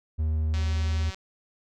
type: tone with pitch glide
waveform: triangle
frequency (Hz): 78.1 to 78.78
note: D#2 to D#2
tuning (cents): +7 to +22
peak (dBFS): -21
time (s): 0.18-1.11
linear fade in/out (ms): 20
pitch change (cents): +15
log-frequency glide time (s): 0.66-0.97
type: click train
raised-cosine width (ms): 0.2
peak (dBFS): -23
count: 116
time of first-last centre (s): 0.54-1.145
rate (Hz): 190
effects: none